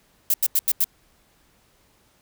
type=noise bursts; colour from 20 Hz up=violet; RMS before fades=-19 dBFS; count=5; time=0.3-0.843 s; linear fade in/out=2 ms; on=39 ms; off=87 ms; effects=pink hiss -61 dBFS RMS until 2.21 s